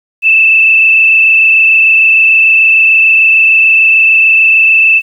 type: tone with frequency modulation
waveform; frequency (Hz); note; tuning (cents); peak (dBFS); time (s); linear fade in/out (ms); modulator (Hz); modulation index
sine; 2637; E7; 0; -3; 0.22-5.02; 50; 26.7; 1.7
effects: 7-bit